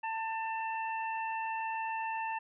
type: harmonic tone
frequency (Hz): 893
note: A5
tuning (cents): +25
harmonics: 1 / 2 / 3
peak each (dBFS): -34 / -42 / -42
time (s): 0.03-2.39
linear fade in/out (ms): 10
effects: none